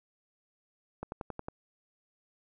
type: click train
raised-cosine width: 1 ms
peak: -23 dBFS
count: 6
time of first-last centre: 1.03-1.485 s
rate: 11 Hz
effects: none